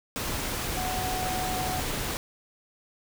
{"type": "tone in noise", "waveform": "sine", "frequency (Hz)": 740, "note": "F#5", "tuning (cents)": 0, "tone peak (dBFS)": -31, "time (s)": [0.77, 1.8], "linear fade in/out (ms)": 0, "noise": "pink", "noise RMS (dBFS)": -31, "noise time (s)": [0.16, 2.17], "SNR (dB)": -3, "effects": []}